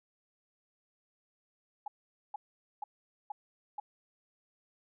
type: tone bursts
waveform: sine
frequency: 830.6 Hz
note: G#5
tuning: in tune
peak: -35 dBFS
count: 5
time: 1.86-3.8 s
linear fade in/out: 5 ms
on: 20 ms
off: 460 ms
effects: none